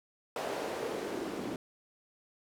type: noise with band-pass filter sweep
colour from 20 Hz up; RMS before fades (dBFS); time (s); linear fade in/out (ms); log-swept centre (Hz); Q
white; -37; 0.36-1.56; 2; 560 to 280; 2
effects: none